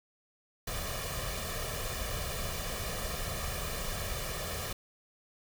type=noise with comb filter; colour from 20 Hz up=pink; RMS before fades=-36 dBFS; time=0.67-4.73 s; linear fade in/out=5 ms; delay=1.7 ms; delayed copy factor=+0.7; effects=none